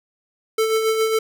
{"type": "tone with tremolo", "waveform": "square", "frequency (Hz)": 441.9, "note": "A4", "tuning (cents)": 7, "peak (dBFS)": -16, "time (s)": [0.58, 1.19], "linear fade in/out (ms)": 5, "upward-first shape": "sine", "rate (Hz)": 7.3, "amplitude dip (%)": 45, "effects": []}